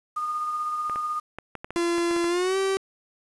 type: tone with tremolo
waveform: sine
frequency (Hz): 1224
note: D#6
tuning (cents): -29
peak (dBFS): -24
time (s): 0.16-1.2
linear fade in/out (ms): 10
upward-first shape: triangle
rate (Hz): 16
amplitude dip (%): 35
type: clicks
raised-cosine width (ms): 0.5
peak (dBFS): -20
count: 11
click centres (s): 0.897 / 0.959 / 1.386 / 1.553 / 1.645 / 1.706 / 1.765 / 1.982 / 2.111 / 2.164 / 2.243
type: tone with pitch glide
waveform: 45% pulse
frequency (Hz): 342.4 to 386.6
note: F4 to G4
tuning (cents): -34 to -24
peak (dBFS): -22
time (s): 1.76-2.77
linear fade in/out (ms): 0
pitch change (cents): +210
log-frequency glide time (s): 2.28-2.57
effects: resampled to 24000 Hz + 8-bit